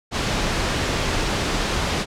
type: noise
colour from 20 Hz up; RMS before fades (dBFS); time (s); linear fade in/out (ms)
pink; -22; 0.11-2.06; 50
effects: low-pass 6000 Hz 12 dB/octave